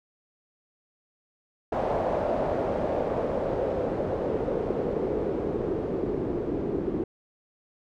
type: noise with low-pass filter sweep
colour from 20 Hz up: white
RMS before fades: -28 dBFS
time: 1.72-7.04 s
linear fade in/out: 5 ms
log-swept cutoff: 660 to 350 Hz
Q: 2.9
effects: none